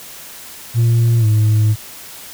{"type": "tone with pitch glide", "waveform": "sine", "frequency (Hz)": [116.54, 107.49], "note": ["A#2", "A2"], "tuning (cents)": [0, -40], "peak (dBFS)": -7, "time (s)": [0.74, 1.76], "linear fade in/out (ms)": 50, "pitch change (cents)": -140, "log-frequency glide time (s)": [1.19, 1.26], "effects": ["tanh soft clip ceiling -9 dBFS", "white hiss -35 dBFS RMS until 2.33 s"]}